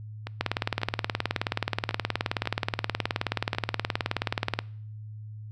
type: two click trains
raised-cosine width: 0.3 ms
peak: -18 / -9 dBFS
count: 7 / 80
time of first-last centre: 0.27-3.549 / 0.41-4.59 s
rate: 1.83 / 18.9 Hz
effects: noise-tail reverb RT60 0.6 s tail -23 dB re dry + added 107 Hz sine -38 dBFS peak until 5.51 s